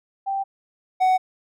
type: tone pair in turn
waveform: sine / triangle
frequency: 783 / 745.9 Hz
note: G5 / F#5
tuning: -2 / +14 cents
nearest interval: minor second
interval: 84 cents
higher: first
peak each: -22 / -13 dBFS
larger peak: second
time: 0.26-0.44 / 1-1.18 s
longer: neither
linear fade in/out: 20 ms
effects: none